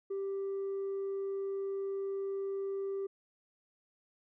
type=tone with tanh clipping; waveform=triangle; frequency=392 Hz; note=G4; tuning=in tune; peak=-34 dBFS; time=0.1-3.07 s; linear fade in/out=10 ms; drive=6 dB; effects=none